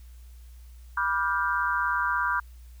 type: chord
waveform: sine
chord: G dominant seventh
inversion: first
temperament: just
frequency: 980 / 1176 / 1411.2 / 1568 Hz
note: B5 / D6 / F6 / G6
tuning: -14 / +2 / +18 / 0 cents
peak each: -29 dBFS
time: 0.97-2.4 s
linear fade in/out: 5 ms
effects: added 60 Hz sine -44 dBFS peak until 2.8 s + white hiss -62 dBFS RMS until 2.8 s